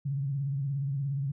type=tone with vibrato; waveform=sine; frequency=138.59 Hz; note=C#3; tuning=in tune; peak=-28 dBFS; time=0.05-1.32 s; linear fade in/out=10 ms; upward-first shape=triangle; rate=17 Hz; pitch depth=98 cents each way; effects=none